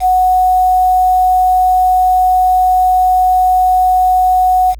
sine tone with quantisation, 738 Hz, F#5, 5 cents flat, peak -7 dBFS, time 0-4.75 s, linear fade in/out 50 ms, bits 5, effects added 52 Hz sine -27 dBFS peak until 4.79 s + AAC 64 kbps

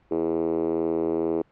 5% pulse tone with band-pass filter, 82.2 Hz, E2, 4 cents flat, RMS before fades -25 dBFS, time 0.11-1.42 s, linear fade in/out 5 ms, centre 370 Hz, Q 4.5, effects pink hiss -61 dBFS RMS until 1.51 s + low-pass 2000 Hz 12 dB/octave

